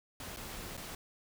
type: noise with dropouts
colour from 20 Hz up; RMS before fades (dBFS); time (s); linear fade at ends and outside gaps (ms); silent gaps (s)
pink; -44; 0.2-0.95; 2; 0.363-0.37 / 0.769-0.775
effects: none